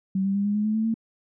sine tone with pitch steps, 191.5 / 195.98 / 200.6 / 205.2 / 210 / 215 / 220 / 225.1 Hz, G3 / G3 / G3 / G#3 / G#3 / A3 / A3 / A3, -40 / 0 / +40 / -21 / +19 / -40 / 0 / +40 cents, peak -21 dBFS, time 0.15-0.942 s, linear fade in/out 5 ms, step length 99 ms, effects none

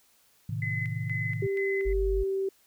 sine chord, A diminished, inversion none, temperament equal with one note detuned, 110 / 130.81 / 158.01 Hz, A2 / C3 / Eb3, 0 / 0 / +27 cents, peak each -32 / -35 / -35 dBFS, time 0.49-1.47 s, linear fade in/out 5 ms
sine tone with tremolo, 2032 Hz, B6, 49 cents sharp, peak -31 dBFS, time 0.62-1.93 s, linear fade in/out 2 ms, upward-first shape square, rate 2.1 Hz, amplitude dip 70%
sine tone with pitch glide, 392.4 to 387.2 Hz, G4 to G4, +2 to -21 cents, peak -26 dBFS, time 1.42-2.49 s, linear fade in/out 5 ms, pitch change -23 cents, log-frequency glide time 1.56-2.1 s
sine tone, 49 Hz, G1, in tune, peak -26 dBFS, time 1.85-2.24 s, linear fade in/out 20 ms
effects white hiss -64 dBFS RMS until 2.66 s

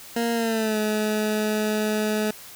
20% pulse tone with pitch glide, 233.1 to 213.8 Hz, A#3 to A3, 0 to -49 cents, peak -17 dBFS, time 0.16-2.31 s, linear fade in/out 5 ms, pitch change -149 cents, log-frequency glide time 0.33-0.78 s, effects white hiss -43 dBFS RMS until 2.55 s

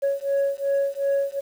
sine beating tone pair, 554.4 / 557.1 Hz, C#5 / C#5, 0 / +9 cents, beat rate 2.7 Hz, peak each -22 dBFS, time 0.02-1.41 s, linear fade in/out 20 ms, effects tanh soft clip ceiling -17 dBFS + 8-bit

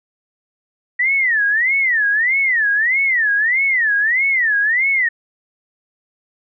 sine tone with vibrato, 1900 Hz, A#6, 33 cents sharp, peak -13 dBFS, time 0.99-5.09 s, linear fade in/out 10 ms, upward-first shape sine, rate 1.6 Hz, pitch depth 260 cents each way, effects none

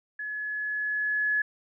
sine tone with level ramp, 1701 Hz, G#6, 41 cents sharp, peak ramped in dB -32 to -22 dBFS, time 0.19-1.42 s, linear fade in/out 5 ms, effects none

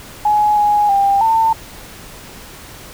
sine tone with pitch steps, 840 / 831 / 795 / 897 Hz, G#5 / G#5 / G5 / A5, +19 / +1 / +24 / +33 cents, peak -10 dBFS, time 0.25-1.53 s, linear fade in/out 5 ms, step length 320 ms, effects pink hiss -36 dBFS RMS until 2.93 s

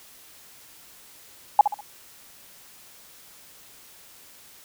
sine tone with echo, 830.6 Hz, G#5, in tune, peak -8 dBFS, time 1.59-1.61 s, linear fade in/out 2 ms, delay 66 ms, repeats 3, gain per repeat -9 dB, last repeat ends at 1.808 s, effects white hiss -50 dBFS RMS until 4.64 s

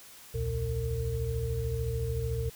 sine tone cluster, 64.3 / 77.9 / 119.9 / 455.1 Hz, C2 / D#2 / A#2 / A#4, -30 / +3 / +49 / -42 cents, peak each -35 / -36 / -32 / -35 dBFS, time 0.34-2.5 s, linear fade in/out 10 ms, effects white hiss -51 dBFS RMS until 2.55 s

